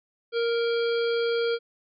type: harmonic tone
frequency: 466.2 Hz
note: A#4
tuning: in tune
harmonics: 1 / 3 / 5 / 7 / 9 / 10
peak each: -23 / -33 / -39 / -37 / -43 / -41 dBFS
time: 0.32-1.59 s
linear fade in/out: 50 ms
effects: none